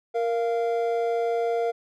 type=tone pair together; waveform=triangle; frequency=466.2 / 691.7 Hz; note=A#4 / F5; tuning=0 / -17 cents; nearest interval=perfect fifth; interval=683 cents; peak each=-22 / -25 dBFS; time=0.14-1.72 s; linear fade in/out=20 ms; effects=none